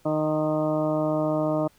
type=harmonic tone with a mistuned harmonic; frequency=154.3 Hz; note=D#3; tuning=14 cents flat; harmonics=1 / 2 / 3 / 4 / 5 / 6 / 7 / 8; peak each=-30 / -26 / -35 / -25 / -37 / -37 / -38 / -37 dBFS; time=0.05-1.68 s; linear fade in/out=10 ms; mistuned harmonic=7; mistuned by=-18 cents; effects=pink hiss -60 dBFS RMS until 1.78 s